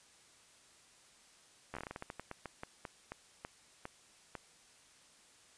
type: slowing click train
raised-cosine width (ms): 0.5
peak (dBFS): -27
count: 20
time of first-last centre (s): 1.74-4.353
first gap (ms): 12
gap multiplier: 1.23
effects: white hiss -63 dBFS RMS until 5.57 s + resampled to 22050 Hz